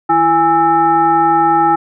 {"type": "tone with frequency modulation", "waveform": "sine", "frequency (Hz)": 826, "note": "G#5", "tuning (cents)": -10, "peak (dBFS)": -8, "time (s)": [0.09, 1.76], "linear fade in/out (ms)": 10, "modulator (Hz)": 491, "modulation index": 0.89, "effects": []}